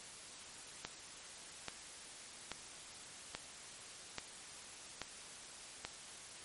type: click train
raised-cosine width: 0.2 ms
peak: -22 dBFS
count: 7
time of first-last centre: 0.85-5.85 s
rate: 1.2 Hz
effects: white hiss -52 dBFS RMS until 6.44 s + MP3 48 kbps